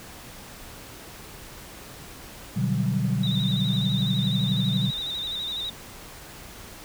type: chord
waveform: sine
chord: G major seventh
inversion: first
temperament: just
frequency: 122.5 / 147 / 183.75 / 196 Hz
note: B2 / D3 / F#3 / G3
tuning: -14 / +2 / -12 / 0 cents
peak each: -26 / -27 / -27 / -28 dBFS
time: 2.56-4.91 s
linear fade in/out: 10 ms
type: tone with vibrato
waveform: sine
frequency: 3724 Hz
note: A#7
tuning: 2 cents flat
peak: -28 dBFS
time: 3.23-5.7 s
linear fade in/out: 5 ms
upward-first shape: square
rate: 12 Hz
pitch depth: 49 cents each way
effects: tanh soft clip ceiling -10 dBFS + pink hiss -43 dBFS RMS until 6.84 s